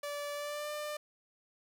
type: tone with pitch glide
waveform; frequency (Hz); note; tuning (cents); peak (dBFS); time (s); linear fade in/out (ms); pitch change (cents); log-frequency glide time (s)
sawtooth; 580 to 597.3; D5 to D5; -22 to +29; -33; 0.03-0.97; 5; +51; 0.34-0.71
effects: none